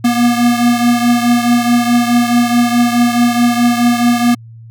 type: beating tone pair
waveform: square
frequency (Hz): 238.8 / 243.5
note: A#3 / B3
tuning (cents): +42 / -24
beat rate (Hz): 4.7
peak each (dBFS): -11 / -16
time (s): 0.04-4.35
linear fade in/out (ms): 10
effects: added 114 Hz sine -32 dBFS peak until 4.7 s